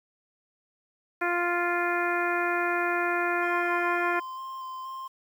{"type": "harmonic tone", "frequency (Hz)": 349, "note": "F4", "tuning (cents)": -1, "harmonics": [1, 2, 3, 4, 5, 6, 7], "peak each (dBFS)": [-30, -31, -33, -30, -32, -37, -36], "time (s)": [1.21, 4.2], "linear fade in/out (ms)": 10}
{"type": "tone with vibrato", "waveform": "triangle", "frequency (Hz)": 1046.5, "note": "C6", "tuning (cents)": 0, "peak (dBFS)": -33, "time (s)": [3.42, 5.08], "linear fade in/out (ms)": 10, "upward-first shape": "square", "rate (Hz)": 2.1, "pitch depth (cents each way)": 11}
{"effects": ["9-bit"]}